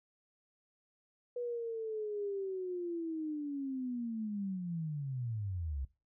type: linear sweep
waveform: sine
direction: down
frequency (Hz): 489.9 to 63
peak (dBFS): -35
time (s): 1.36-5.85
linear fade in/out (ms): 5
effects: noise-tail reverb RT60 0.3 s tail -19 dB re dry